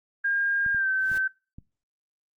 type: tone with pitch glide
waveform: sine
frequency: 1613 to 1542.8 Hz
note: G6 to G6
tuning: +49 to -28 cents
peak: -22 dBFS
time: 0.24-1.28 s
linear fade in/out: 10 ms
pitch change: -77 cents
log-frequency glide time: 0.74-0.89 s
type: clicks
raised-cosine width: 5 ms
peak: -30 dBFS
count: 4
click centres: 0.663 / 0.747 / 1.116 / 1.585 s
type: noise with exponential growth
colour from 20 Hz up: pink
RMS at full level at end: -40 dBFS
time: 0.87-1.18 s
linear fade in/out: 2 ms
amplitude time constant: 67 ms
effects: noise-tail reverb RT60 0.3 s tail -22 dB re dry + Opus 24 kbps